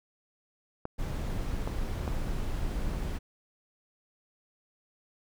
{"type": "clicks", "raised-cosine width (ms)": 1, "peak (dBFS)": -20, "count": 3, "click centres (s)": [0.854, 1.675, 2.078]}
{"type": "noise", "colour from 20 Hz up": "brown", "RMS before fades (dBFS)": -32, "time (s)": [0.98, 3.19], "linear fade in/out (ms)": 20}
{"effects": []}